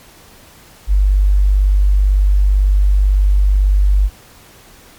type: tone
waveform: sine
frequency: 49 Hz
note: G1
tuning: in tune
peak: -8 dBFS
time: 0.87-4.1 s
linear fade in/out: 50 ms
effects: pink hiss -43 dBFS RMS until 4.98 s + MP3 96 kbps